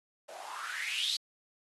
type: noise with band-pass filter sweep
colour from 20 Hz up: blue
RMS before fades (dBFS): -37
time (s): 0.28-1.17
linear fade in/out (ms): 10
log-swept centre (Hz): 570 to 4400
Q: 6.5
effects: low-pass 12000 Hz 12 dB/octave + AAC 32 kbps